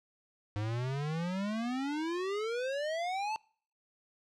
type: exponential sweep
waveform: square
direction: up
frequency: 102 to 894 Hz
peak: -33 dBFS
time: 0.56-3.36 s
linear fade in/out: 0 ms
effects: noise-tail reverb RT60 0.5 s tail -25 dB re dry + low-pass 5000 Hz 12 dB/octave